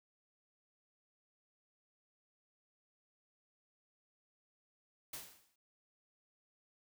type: noise with exponential decay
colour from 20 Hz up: white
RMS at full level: -43 dBFS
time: 5.13-5.56 s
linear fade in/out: 5 ms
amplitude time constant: 93 ms
effects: none